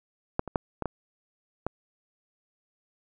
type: clicks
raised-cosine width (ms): 1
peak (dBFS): -10 / -22 / -10 / -16 / -15 / -14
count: 6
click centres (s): 0.394 / 0.477 / 0.558 / 0.823 / 0.857 / 1.666
effects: none